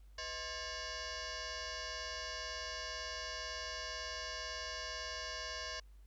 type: tone with frequency modulation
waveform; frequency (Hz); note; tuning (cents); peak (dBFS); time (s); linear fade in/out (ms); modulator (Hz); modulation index
sine; 1760; A6; 0; -40; 0.18-5.8; 5; 564; 6.9
effects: added 50 Hz sine -55 dBFS peak until 6.06 s + pink hiss -75 dBFS RMS until 6.06 s